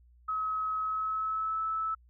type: tone with pitch glide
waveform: sine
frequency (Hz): 1280 to 1307.7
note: D#6 to E6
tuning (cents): +49 to -14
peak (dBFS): -29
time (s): 0.28-1.95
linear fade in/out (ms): 10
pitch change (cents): +37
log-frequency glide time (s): 0.8-1.61
effects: added 60 Hz sine -57 dBFS peak until 2.09 s